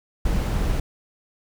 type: noise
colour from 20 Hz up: brown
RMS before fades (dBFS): -22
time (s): 0.25-0.8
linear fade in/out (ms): 5
effects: none